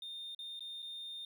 triangle tone with dropouts, 3639 Hz, A#7, 42 cents flat, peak -40 dBFS, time 0.02-1.25 s, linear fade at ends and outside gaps 2 ms, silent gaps 0.348-0.39 / 0.594-0.606 / 0.821-0.826 s, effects tanh soft clip ceiling -37 dBFS

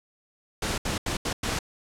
pink noise bursts at uneven times, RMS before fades -28 dBFS, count 5, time 0.62-0.78 / 0.85-0.98 / 1.06-1.17 / 1.25-1.33 / 1.43-1.59 s, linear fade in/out 5 ms, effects low-pass 9000 Hz 12 dB/octave

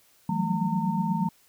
sine tone cluster, 164.4 / 182.7 / 191.2 / 218.8 / 912 Hz, E3 / F#3 / G3 / A3 / A#5, -4 / -22 / -43 / -9 / -38 cents, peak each -30 dBFS, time 0.29-1.29 s, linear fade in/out 5 ms, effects white hiss -61 dBFS RMS until 1.48 s

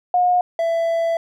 sine / triangle tone pair in turn, 719 / 665.8 Hz, F#5 / E5, -50 / +17 cents, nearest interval minor second, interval 133 cents, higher first, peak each -13 / -15 dBFS, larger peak first, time 0.14-0.41 / 0.59-1.17 s, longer second, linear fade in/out 2 ms, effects none

